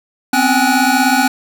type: tone cluster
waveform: square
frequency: 251.9 / 268.1 / 773 / 834 / 1468 Hz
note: B3 / C4 / G5 / G#5 / F#6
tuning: +34 / +42 / -24 / +7 / -14 cents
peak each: -18 dBFS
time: 0.33-1.28 s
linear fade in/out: 5 ms
effects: none